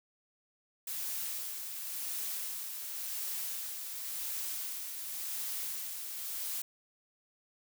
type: noise with tremolo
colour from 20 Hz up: blue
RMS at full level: -37 dBFS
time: 0.87-6.62 s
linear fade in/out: 5 ms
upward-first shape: sine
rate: 0.92 Hz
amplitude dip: 40%
effects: none